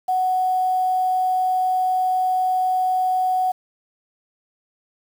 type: tone with quantisation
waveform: sine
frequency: 742 Hz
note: F#5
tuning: 5 cents sharp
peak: -17 dBFS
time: 0.08-3.52 s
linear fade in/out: 10 ms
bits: 7
effects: none